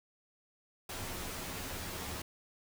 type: noise with comb filter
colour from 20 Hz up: pink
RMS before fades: -41 dBFS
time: 0.89-2.22 s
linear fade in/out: 5 ms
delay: 11 ms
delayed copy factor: +0.6
effects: none